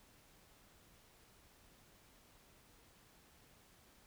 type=silence; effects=pink hiss -66 dBFS RMS until 4.06 s